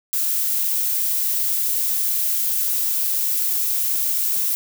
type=noise; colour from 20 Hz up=violet; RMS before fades=-21 dBFS; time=0.13-4.55 s; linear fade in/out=0 ms; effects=none